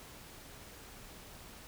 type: silence
effects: pink hiss -52 dBFS RMS until 1.67 s